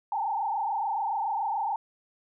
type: tone with frequency modulation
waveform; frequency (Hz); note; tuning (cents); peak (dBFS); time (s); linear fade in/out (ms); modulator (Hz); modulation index
sine; 851; G#5; +42; -26; 0.12-1.76; 2; 27; 2.4
effects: none